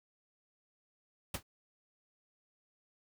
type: noise with exponential decay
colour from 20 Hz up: pink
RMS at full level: -31 dBFS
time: 1.34-1.43 s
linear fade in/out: 5 ms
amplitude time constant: 18 ms
effects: none